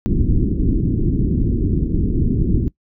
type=low-pass noise; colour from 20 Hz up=pink; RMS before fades=-17 dBFS; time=0.06-2.68 s; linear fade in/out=0 ms; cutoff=360 Hz; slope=48 dB/octave; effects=noise-tail reverb RT60 0.1 s tail -21 dB re dry

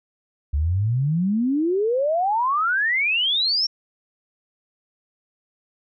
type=exponential sweep; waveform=sine; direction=up; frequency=68.5 to 5588 Hz; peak=-18 dBFS; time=0.53-3.67 s; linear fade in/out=10 ms; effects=none

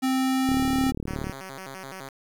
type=tone with pitch glide; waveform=square; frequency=261.6 to 263.7 Hz; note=C4 to C4; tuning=0 to +14 cents; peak=-22 dBFS; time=0.02-0.92 s; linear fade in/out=20 ms; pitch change=+14 cents; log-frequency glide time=0.15-0.71 s
type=click train; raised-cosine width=3 ms; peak=-18 dBFS; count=31; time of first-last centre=0.49-1.296 s; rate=37.2 Hz
type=tone with vibrato; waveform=5% pulse; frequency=160 Hz; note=D#3; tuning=49 cents sharp; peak=-26 dBFS; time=1.07-2.09 s; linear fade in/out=2 ms; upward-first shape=square; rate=5.9 Hz; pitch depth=290 cents each way
effects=9-bit

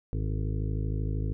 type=harmonic tone with a mistuned harmonic; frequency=53 Hz; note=G#1; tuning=36 cents sharp; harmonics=1 / 2 / 3 / 5 / 6 / 7 / 8 / 9; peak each=-30 / -31 / -37 / -41 / -44 / -47 / -46 / -48 dBFS; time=0.13-1.33 s; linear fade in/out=0 ms; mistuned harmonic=9; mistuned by=-37 cents; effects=none

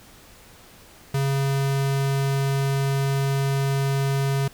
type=tone; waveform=square; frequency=137.4 Hz; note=C#3; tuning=15 cents flat; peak=-21 dBFS; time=1.14-4.48 s; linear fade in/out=5 ms; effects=pink hiss -49 dBFS RMS until 4.53 s

